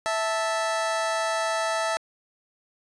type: tone pair together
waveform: 25% pulse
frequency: 656.5 / 880 Hz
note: E5 / A5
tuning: -7 / 0 cents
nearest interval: perfect fourth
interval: 507 cents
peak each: -22 / -25 dBFS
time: 0.06-1.97 s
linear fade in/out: 0 ms
effects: resampled to 22050 Hz